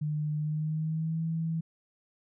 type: tone with pitch glide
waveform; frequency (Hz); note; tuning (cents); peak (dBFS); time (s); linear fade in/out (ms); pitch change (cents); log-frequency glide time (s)
sine; 151.1 to 162.88; D3 to E3; +50 to -20; -28; 0.01-1.61; 10; +130; 0.38-1.22
effects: none